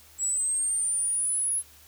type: linear sweep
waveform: sine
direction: up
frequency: 7680 to 10620 Hz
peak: -24 dBFS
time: 0.18-1.63 s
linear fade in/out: 50 ms
effects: added 76 Hz sine -59 dBFS peak until 1.87 s + white hiss -54 dBFS RMS until 1.87 s